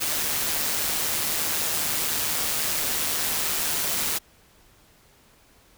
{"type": "noise with amplitude modulation", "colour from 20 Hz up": "white", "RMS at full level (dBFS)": -24, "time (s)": [0, 4.19], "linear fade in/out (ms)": 20, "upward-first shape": "sine", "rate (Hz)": 154, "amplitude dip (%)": 40, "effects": ["pink hiss -57 dBFS RMS until 5.77 s"]}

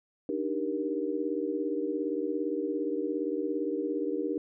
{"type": "chord", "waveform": "sine", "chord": "Eb major seventh", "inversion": "third", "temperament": "equal with one note detuned", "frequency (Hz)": [293.7, 311.1, 392, 471.9], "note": ["D4", "Eb4", "G4", "Bb4"], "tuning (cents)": [0, 0, 0, 21], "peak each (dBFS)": -34, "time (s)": [0.29, 4.38], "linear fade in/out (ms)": 2, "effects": []}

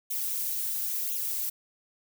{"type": "noise with flanger", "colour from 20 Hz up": "violet", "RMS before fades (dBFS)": -31, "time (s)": [0.1, 1.5], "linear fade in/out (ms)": 10, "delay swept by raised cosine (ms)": [0.3, 6], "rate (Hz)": 0.97, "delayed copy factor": 0.95, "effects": []}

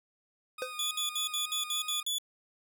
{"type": "tone with vibrato", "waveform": "20% pulse", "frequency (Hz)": 1235, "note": "D#6", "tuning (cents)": -13, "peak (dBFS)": -35, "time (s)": [0.58, 2.03], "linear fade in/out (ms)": 5, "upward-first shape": "square", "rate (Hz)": 3.4, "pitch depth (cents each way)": 11}
{"type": "tone with exponential decay", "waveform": "square", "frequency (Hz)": 510, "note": "C5", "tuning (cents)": -44, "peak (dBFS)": -30, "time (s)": [0.62, 0.74], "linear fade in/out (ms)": 1, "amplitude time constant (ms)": 26}
{"type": "tone bursts", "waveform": "sawtooth", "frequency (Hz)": 3440, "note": "A7", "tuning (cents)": -40, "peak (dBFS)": -27, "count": 8, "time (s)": [0.79, 2.184], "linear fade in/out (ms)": 2, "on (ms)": 120, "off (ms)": 62}
{"effects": []}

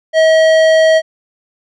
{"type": "tone with tanh clipping", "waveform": "sine", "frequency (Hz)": 639, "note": "D#5", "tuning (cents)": 46, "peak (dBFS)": -8, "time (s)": [0.13, 1.02], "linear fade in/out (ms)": 50, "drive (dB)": 15, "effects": []}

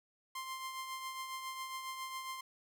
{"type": "tone with tremolo", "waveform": "sawtooth", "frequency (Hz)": 1050, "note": "C6", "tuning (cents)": 6, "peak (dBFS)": -35, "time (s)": [0.35, 2.41], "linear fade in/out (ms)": 5, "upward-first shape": "triangle", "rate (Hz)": 7.3, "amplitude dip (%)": 50, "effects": []}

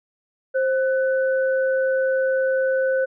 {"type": "tone pair together", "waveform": "sine", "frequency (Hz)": [527, 1498.4], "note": ["C5", "F#6"], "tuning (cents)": [12, 21], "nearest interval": "octave + tritone", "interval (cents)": 1809, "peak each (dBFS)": [-18, -27], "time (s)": [0.54, 3.06], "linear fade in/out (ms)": 20, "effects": []}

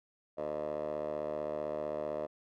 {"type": "tone with band-pass filter", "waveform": "10% pulse", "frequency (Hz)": 75.6, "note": "D#2", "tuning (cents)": -49, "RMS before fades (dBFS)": -37, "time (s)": [0.37, 2.27], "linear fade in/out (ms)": 20, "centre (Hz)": 630, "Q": 8.3, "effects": []}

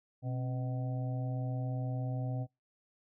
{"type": "harmonic tone with a mistuned harmonic", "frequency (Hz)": 126.1, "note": "B2", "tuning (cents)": 36, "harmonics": [1, 2, 4, 5, 6], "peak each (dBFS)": [-33, -43, -49, -47, -49], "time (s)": [0.22, 2.47], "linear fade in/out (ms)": 50, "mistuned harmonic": 2, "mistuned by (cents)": 99, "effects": ["noise-tail reverb RT60 0.2 s tail -24 dB re dry"]}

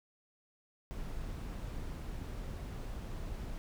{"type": "noise", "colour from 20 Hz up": "brown", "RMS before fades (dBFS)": -41, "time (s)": [0.91, 3.58], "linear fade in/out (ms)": 0, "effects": []}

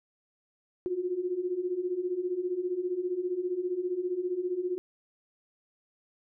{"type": "beating tone pair", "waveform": "sine", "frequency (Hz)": [350, 365], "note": ["F4", "F#4"], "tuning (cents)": [4, -24], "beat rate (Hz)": 15, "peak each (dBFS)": [-34, -30], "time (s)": [0.86, 4.78], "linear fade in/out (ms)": 0, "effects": []}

